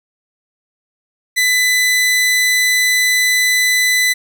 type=tone; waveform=sawtooth; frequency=2000 Hz; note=B6; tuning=21 cents sharp; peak=-8 dBFS; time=1.36-4.14 s; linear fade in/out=20 ms; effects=none